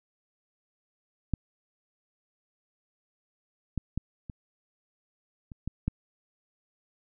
clicks, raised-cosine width 5 ms, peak -14 / -17 / -17 / -26 / -30 / -20 / -14 dBFS, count 7, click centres 1.337 / 3.777 / 3.976 / 4.298 / 5.518 / 5.676 / 5.88 s, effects none

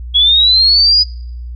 sine linear sweep, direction up, 3322 to 4978 Hz, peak -6 dBFS, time 0.14-1.04 s, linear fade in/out 20 ms, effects noise-tail reverb RT60 0.7 s tail -26 dB re dry + added 60 Hz sine -23 dBFS peak until 1.55 s

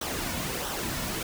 pink noise with flanger, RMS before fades -32 dBFS, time 0.01-1.23 s, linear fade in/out 5 ms, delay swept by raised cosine 0.42 to 2.52 ms, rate 1.5 Hz, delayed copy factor -0.55, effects none

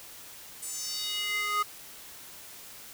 square tone with high-pass filter sweep, 415.3 Hz, G#4, in tune, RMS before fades -32 dBFS, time 0.62-1.63 s, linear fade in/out 10 ms, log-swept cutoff 8900 to 1200 Hz, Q 3.6, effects white hiss -47 dBFS RMS until 2.93 s

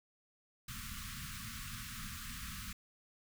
pink band-stop noise, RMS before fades -45 dBFS, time 0.68-2.73 s, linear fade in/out 5 ms, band 250 to 1100 Hz, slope 96 dB/octave, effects none

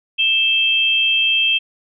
sine tone pair together, 2637 / 3181 Hz, E7 / G7, 0 / +25 cents, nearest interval minor third, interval 325 cents, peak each -16 dBFS, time 0.18-1.59 s, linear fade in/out 20 ms, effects none

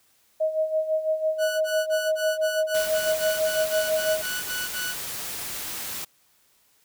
sine tone with tremolo, 629 Hz, D#5, 19 cents sharp, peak -19 dBFS, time 0.4-4.22 s, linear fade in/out 10 ms, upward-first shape sine, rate 6 Hz, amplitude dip 70%
sawtooth tone bursts, 1480 Hz, F#6, in tune, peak -25 dBFS, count 14, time 1.38-4.951 s, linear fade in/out 50 ms, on 230 ms, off 27 ms
white noise, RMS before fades -33 dBFS, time 2.74-6.05 s, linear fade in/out 10 ms
effects white hiss -63 dBFS RMS until 6.84 s

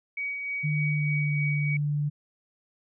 sine tone with tremolo, 2260 Hz, C#7, 33 cents sharp, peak -28 dBFS, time 0.17-1.77 s, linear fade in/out 5 ms, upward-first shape sine, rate 3.3 Hz, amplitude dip 35%
sine tone with pitch glide, 150.5 to 146.89 Hz, D3 to D3, +43 to +1 cents, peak -24 dBFS, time 0.63-2.1 s, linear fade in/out 20 ms, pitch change -42 cents, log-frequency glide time 0.74-1.42 s
effects none

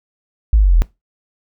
sine exponential sweep, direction down, 56.6 to 38.87 Hz, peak -7 dBFS, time 0.53-0.82 s, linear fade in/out 0 ms, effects noise-tail reverb RT60 0.2 s tail -20 dB re dry

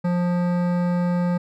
sine tone with hard clipping, 176.4 Hz, F3, 18 cents sharp, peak -21 dBFS, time 0.04-1.38 s, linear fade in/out 10 ms, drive 15 dB, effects none

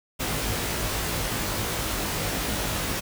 pink noise with comb filter, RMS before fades -28 dBFS, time 0.19-3.01 s, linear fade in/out 20 ms, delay 19 ms, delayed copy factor +0.85, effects none

